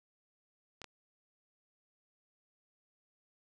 clicks, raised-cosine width 0.2 ms, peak -28 dBFS, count 2, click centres 0.817 / 0.843 s, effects none

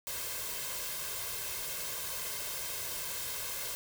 white noise with comb filter, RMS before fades -38 dBFS, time 0.07-3.75 s, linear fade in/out 0 ms, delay 1.9 ms, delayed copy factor +0.65, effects none

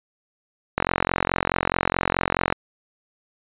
click train, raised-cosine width 0.5 ms, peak -4 dBFS, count 79, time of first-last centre 0.78-2.525 s, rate 44.7 Hz, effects resampled to 8000 Hz

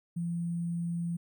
sine tone with sample-and-hold, 170.5 Hz, F3, 41 cents flat, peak -30 dBFS, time 0.16-1.17 s, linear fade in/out 10 ms, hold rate 8820 Hz, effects none

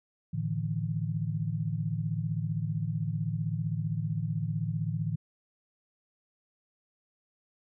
sine chord, A suspended fourth, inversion none, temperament equal with one note detuned, 110 / 149.23 / 164.81 Hz, A2 / D3 / E3, 0 / +28 / 0 cents, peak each -33 dBFS, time 0.33-5.16 s, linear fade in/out 10 ms, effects none

